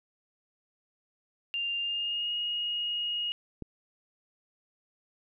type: tone with pitch glide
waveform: sine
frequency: 2794 to 2874 Hz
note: F7 to F7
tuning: 0 to +49 cents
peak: -29 dBFS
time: 1.54-3.32 s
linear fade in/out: 0 ms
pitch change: +49 cents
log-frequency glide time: 1.79-2.33 s
type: click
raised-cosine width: 3 ms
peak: -25 dBFS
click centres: 3.623 s
effects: none